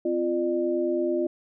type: tone cluster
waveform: sine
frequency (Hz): 256.9 / 346 / 602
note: C4 / F4 / D5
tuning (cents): -32 / -16 / +43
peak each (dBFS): -31 / -24 / -29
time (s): 0.05-1.27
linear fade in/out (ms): 5
effects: none